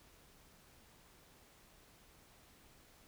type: silence
effects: pink hiss -64 dBFS RMS until 3.07 s